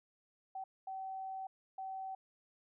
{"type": "tone bursts at uneven times", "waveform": "sine", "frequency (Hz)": 765, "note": "G5", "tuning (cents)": -42, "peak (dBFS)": -40, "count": 3, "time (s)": [[0.55, 0.64], [0.87, 1.47], [1.78, 2.15]], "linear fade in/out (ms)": 5, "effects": []}